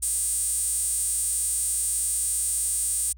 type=tone with high-pass filter; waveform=sawtooth; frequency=411.6 Hz; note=G#4; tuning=16 cents flat; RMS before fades=-26 dBFS; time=0.02-3.13 s; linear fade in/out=10 ms; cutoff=8800 Hz; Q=7.7; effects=added 60 Hz sine -44 dBFS peak until 3.17 s